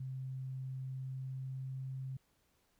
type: tone with pitch glide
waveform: sine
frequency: 131.3 to 132.21 Hz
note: C3 to C3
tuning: +6 to +18 cents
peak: -39 dBFS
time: 0-2.17 s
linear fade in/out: 5 ms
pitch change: +12 cents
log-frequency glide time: 0.82-1.9 s
effects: pink hiss -75 dBFS RMS until 2.79 s